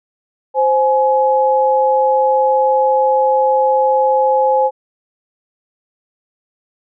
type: tone pair together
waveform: sine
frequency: 523.3 / 842.6 Hz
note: C5 / G#5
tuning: 0 / +25 cents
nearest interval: minor sixth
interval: 825 cents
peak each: -13 dBFS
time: 0.54-4.71 s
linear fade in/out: 50 ms
effects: none